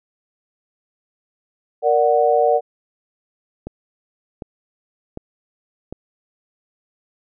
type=chord; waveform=sine; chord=Bb augmented; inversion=none; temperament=equal; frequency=466.2 / 587.3 / 740 Hz; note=Bb4 / D5 / F#5; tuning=0 / 0 / 0 cents; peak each=-17 dBFS; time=1.82-2.61 s; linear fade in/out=50 ms
type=click train; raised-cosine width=2 ms; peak=-16 dBFS; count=4; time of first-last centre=3.67-5.926 s; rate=1.33 Hz
effects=none